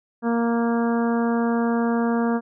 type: harmonic tone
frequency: 233.3 Hz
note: A#3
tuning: 2 cents sharp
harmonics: 1 / 2 / 3 / 4 / 5 / 6 / 7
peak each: -20 / -26 / -30 / -32 / -34 / -36 / -37 dBFS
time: 0.22-2.41 s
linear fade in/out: 50 ms
effects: none